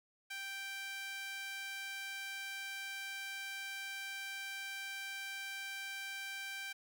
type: tone with high-pass filter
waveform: sawtooth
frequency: 784 Hz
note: G5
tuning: in tune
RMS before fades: -44 dBFS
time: 0.3-6.73 s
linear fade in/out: 10 ms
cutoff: 1900 Hz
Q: 2.3
effects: none